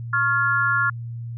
sine tone with amplitude modulation, 1396.9 Hz, F6, in tune, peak -13 dBFS, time 0.13-0.9 s, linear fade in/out 5 ms, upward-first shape sine, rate 299 Hz, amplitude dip 100%, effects added 117 Hz sine -29 dBFS peak until 1.37 s

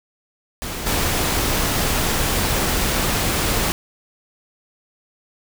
pink noise with level steps, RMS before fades -28 / -20 dBFS, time 0.62-3.72 s, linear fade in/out 0 ms, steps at 0.86 s, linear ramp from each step 10 ms, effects none

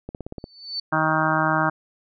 click train, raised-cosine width 2 ms, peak -19 dBFS, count 7, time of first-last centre 0.09-0.441 s, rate 17.1 Hz
sine tone with exponential growth, 4508 Hz, C#8, 28 cents sharp, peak -23 dBFS, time 0.38-0.8 s, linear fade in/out 5 ms, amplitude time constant 91 ms
harmonic tone, 157.3 Hz, D#3, 19 cents sharp, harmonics 1 / 2 / 4 / 5 / 6 / 7 / 8 / 9 / 10, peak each -27 / -27 / -27 / -27 / -27 / -27 / -27 / -27 / -27 dBFS, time 0.92-1.7 s, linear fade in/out 10 ms
effects none

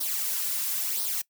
blue noise with flanger, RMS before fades -29 dBFS, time 0-1.22 s, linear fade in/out 10 ms, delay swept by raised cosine 0.2 to 3.5 ms, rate 0.98 Hz, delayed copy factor +0.65, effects noise-tail reverb RT60 0.1 s tail -22 dB re dry

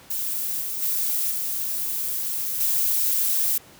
violet noise with level steps, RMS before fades -27 / -29 / -24 / -27 / -22 dBFS, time 0.1-3.58 s, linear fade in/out 5 ms, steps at 0.61 / 0.82 / 1.31 / 2.6 s, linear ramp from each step 5 ms, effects pink hiss -49 dBFS RMS until 3.79 s + high-pass 80 Hz 12 dB/octave

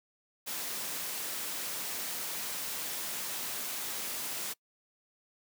white noise, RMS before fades -37 dBFS, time 0.46-4.54 s, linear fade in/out 20 ms, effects noise-tail reverb RT60 0.1 s tail -24 dB re dry + high-pass 150 Hz 12 dB/octave

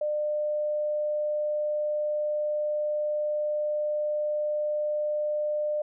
sine tone, 600 Hz, D5, 37 cents sharp, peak -25 dBFS, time 0.01-5.82 s, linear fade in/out 5 ms, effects none

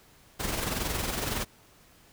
pink noise with amplitude modulation, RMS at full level -29 dBFS, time 0.39-1.45 s, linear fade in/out 20 ms, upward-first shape sine, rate 21.7 Hz, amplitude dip 50%, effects pink hiss -58 dBFS RMS until 2.12 s

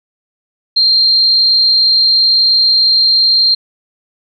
sine tone with amplitude modulation, 4187 Hz, C8, in tune, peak -5 dBFS, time 0.76-3.55 s, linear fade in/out 10 ms, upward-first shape sine, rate 211 Hz, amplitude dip 40%, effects none

